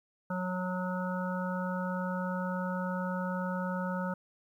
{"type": "harmonic tone", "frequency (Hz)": 182.9, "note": "F#3", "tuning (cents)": -20, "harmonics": [1, 3, 5, 7, 8], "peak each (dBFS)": [-33, -38, -40, -41, -42], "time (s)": [0.3, 4.14], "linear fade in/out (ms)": 5, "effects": ["11-bit"]}